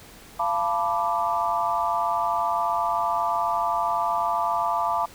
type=chord; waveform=sine; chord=B half-diminished seventh; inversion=second; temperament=equal with one note detuned; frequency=688.4 / 880 / 987.8 / 1174.7 Hz; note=F5 / A5 / B5 / D6; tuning=-25 / 0 / 0 / 0 cents; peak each=-27 dBFS; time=0.39-5.06 s; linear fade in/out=10 ms; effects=pink hiss -47 dBFS RMS until 5.14 s